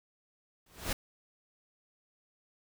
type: noise with exponential growth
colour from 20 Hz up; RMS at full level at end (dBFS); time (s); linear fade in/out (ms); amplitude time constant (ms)
pink; -29; 0.66-0.93; 5; 58
effects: none